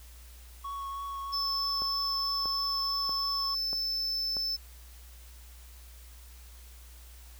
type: tone with vibrato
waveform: triangle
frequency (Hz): 1108.7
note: C#6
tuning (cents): 0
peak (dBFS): -33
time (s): 0.64-3.55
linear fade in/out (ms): 10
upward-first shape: triangle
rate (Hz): 3.1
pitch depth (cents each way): 16
type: tone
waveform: triangle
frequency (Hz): 5274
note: E8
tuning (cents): 0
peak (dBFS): -28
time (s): 1.32-4.57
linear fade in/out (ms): 20
type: click train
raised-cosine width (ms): 1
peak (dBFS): -27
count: 5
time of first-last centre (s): 1.82-4.368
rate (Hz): 1.57
effects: added 60 Hz sine -48 dBFS peak until 7.39 s + white hiss -56 dBFS RMS until 7.39 s